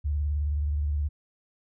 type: tone with vibrato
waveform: sine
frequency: 73.42 Hz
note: D2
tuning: in tune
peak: -24 dBFS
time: 0.04-1.09 s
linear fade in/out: 20 ms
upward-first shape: triangle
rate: 19 Hz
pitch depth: 110 cents each way
effects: none